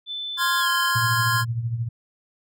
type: tone with pitch glide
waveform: sine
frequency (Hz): 3520 to 3100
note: A7 to G7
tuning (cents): 0 to -20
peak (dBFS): -28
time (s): 0.06-0.93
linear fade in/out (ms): 50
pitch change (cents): -220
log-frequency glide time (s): 0.59-0.68
type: chord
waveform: square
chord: F minor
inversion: second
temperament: equal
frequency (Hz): 1046.5 / 1396.9 / 1661.2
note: C6 / F6 / Ab6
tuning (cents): 0 / 0 / 0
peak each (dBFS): -24 / -27 / -25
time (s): 0.37-1.45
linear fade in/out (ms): 50
type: tone with tremolo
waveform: sine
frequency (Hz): 116.6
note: A#2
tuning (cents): +1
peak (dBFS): -20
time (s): 0.95-1.89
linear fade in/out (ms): 10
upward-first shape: triangle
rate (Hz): 13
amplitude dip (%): 70
effects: none